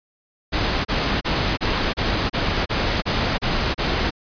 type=noise bursts; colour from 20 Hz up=pink; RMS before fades=-21 dBFS; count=10; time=0.52-4.108 s; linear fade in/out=20 ms; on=330 ms; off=32 ms; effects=resampled to 11025 Hz